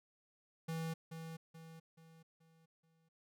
square tone with echo, 162.8 Hz, E3, 21 cents flat, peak -39 dBFS, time 0.68-0.94 s, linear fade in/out 10 ms, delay 430 ms, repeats 5, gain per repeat -7 dB, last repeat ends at 3.09 s, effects none

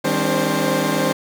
20% pulse tone cluster, 158.9 / 200.9 / 261.6 / 289.6 / 526 Hz, D#3 / G3 / C4 / D4 / C5, +37 / +43 / 0 / -24 / +9 cents, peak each -19 dBFS, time 0.04-1.13 s, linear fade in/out 10 ms, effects none

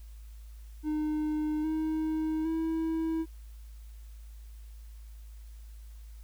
triangle tone with pitch steps, 305.4 / 314.3 / 323.6 Hz, D#4 / D#4 / E4, -32 / +18 / -32 cents, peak -26 dBFS, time 0.83-3.26 s, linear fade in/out 50 ms, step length 810 ms, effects added 54 Hz sine -44 dBFS peak until 6.23 s + white hiss -64 dBFS RMS until 6.23 s

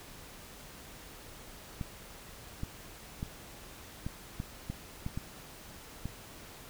clicks, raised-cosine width 5 ms, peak -23 dBFS, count 9, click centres 1.812 / 2.634 / 3.229 / 4.065 / 4.401 / 4.7 / 5.064 / 5.175 / 6.056 s, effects pink hiss -50 dBFS RMS until 6.69 s

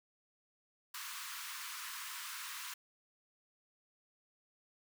pink high-pass noise, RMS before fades -45 dBFS, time 0.94-2.74 s, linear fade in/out 5 ms, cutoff 970 Hz, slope 96 dB/octave, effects none

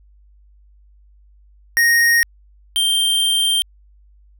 square tone pair in turn, 1864.7 / 3162 Hz, A#6 / G7, 0 / +14 cents, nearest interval major sixth, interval 914 cents, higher second, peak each -12 / -15 dBFS, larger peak first, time 1.77-2.23 / 2.76-3.62 s, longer second, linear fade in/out 0 ms, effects added 50 Hz sine -47 dBFS peak until 4.39 s

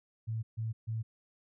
sine tone bursts, 111.8 Hz, A2, 28 cents sharp, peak -32 dBFS, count 3, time 0.27-1.03 s, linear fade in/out 20 ms, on 160 ms, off 140 ms, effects none

